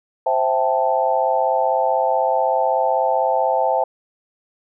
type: chord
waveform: sine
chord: A minor seventh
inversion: first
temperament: equal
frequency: 523.3 / 659.3 / 784 / 880 Hz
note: C5 / E5 / G5 / A5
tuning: 0 / 0 / 0 / 0 cents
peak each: -21 dBFS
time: 0.26-3.84 s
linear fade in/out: 5 ms
effects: none